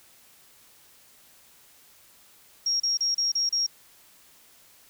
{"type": "tone bursts", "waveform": "sine", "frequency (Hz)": 5588, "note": "F8", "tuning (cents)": 0, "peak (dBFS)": -22, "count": 6, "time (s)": [2.66, 3.665], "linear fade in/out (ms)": 5, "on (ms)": 140, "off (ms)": 33, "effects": ["white hiss -56 dBFS RMS until 4.89 s"]}